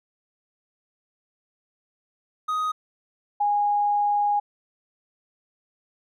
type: tone pair in turn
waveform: triangle / sine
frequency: 1251 / 823.2 Hz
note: D#6 / G#5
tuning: +9 / -16 cents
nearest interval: perfect fifth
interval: 725 cents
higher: first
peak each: -21 / -19 dBFS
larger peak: second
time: 2.48-2.72 / 3.4-4.4 s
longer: second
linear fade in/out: 10 ms
effects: none